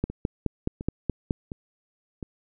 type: two click trains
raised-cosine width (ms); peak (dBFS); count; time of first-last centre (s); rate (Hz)
3; -11 / -21; 7 / 4; 0.04-1.308 / 0.1-2.228; 4.73 / 1.41
effects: none